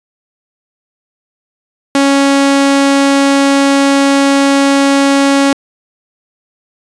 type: tone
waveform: sawtooth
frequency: 277.2 Hz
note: C#4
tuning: in tune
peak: -3 dBFS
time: 1.95-5.53 s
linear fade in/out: 2 ms
effects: resampled to 22050 Hz